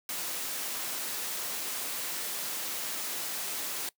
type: noise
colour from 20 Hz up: white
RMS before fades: -35 dBFS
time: 0.09-3.89 s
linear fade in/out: 2 ms
effects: noise-tail reverb RT60 0.1 s tail -21 dB re dry + high-pass 200 Hz 12 dB/octave